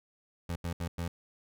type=tone bursts at uneven times; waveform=25% pulse; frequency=85.5 Hz; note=F2; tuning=36 cents flat; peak=-29 dBFS; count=4; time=0.49-0.56 / 0.64-0.73 / 0.8-0.88 / 0.98-1.08 s; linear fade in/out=5 ms; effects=none